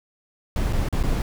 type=noise with dropouts; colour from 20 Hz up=brown; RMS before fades=-22 dBFS; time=0.56-1.22 s; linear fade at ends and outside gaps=1 ms; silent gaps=0.727-0.732 / 0.887-0.926 / 1.029-1.036 s; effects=none